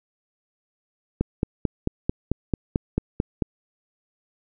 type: click train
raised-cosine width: 3 ms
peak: -8 dBFS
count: 11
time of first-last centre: 1.21-3.422 s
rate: 4.52 Hz
effects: none